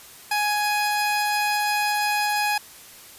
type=tone pair together; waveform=30% pulse; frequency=834.3 / 2500 Hz; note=G#5 / D#7; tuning=+8 / +8 cents; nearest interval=octave + perfect fifth; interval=1900 cents; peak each=-19 / -25 dBFS; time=0.31-2.58 s; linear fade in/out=5 ms; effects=white hiss -45 dBFS RMS until 3.18 s + resampled to 32000 Hz